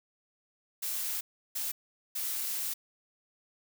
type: noise bursts at uneven times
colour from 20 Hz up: blue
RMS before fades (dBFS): -34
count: 3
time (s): 0.82-1.21 / 1.55-1.72 / 2.15-2.74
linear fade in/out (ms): 10
effects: none